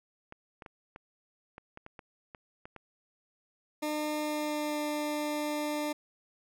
clicks, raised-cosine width 0.5 ms, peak -30 dBFS, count 11, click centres 0.324 / 0.622 / 0.662 / 0.961 / 1.581 / 1.774 / 1.864 / 1.992 / 2.348 / 2.655 / 2.763 s
20% pulse tone with pitch glide, 302.3 to 298.7 Hz, D#4 to D4, -50 to +29 cents, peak -26 dBFS, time 3.82-5.93 s, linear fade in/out 10 ms, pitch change -21 cents, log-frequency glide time 4.18-4.79 s
effects none

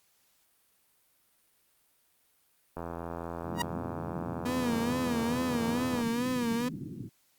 click train, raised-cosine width 1 ms, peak -23 dBFS, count 275, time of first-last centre 2.77-6.013 s, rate 84.5 Hz
pink band-pass noise, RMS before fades -40 dBFS, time 3.42-7.1 s, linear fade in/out 50 ms, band 110 to 330 Hz, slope 48 dB/octave
sawtooth tone with exponential growth, 952 Hz, A#5, 36 cents sharp, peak -20 dBFS, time 3.54-3.62 s, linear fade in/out 5 ms, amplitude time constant 16 ms
35% pulse tone with vibrato, 241.9 Hz, B3, 36 cents flat, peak -27 dBFS, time 4.45-6.69 s, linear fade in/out 10 ms, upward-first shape sine, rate 2.3 Hz, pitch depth 93 cents each way
effects white hiss -69 dBFS RMS until 7.38 s + Opus 48 kbps

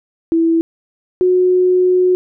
sine tone pair in turn, 329.6 / 365.1 Hz, E4 / F#4, 0 / -23 cents, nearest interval major second, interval 177 cents, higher second, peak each -10 / -9 dBFS, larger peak second, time 0.32-0.61 / 1.21-2.15 s, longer second, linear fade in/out 0 ms, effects none

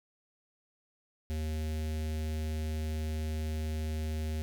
square tone with notch filter, 77.8 Hz, D#2, in tune, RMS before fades -34 dBFS, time 1.3-4.42 s, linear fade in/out 0 ms, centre 1100 Hz, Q 0.87, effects none

